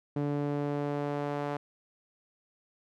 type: tone with band-pass filter sweep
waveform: sawtooth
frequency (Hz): 144.8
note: D3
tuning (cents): -24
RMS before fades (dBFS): -32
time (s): 0.16-1.57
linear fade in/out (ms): 5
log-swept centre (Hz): 310 to 720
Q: 0.98
effects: none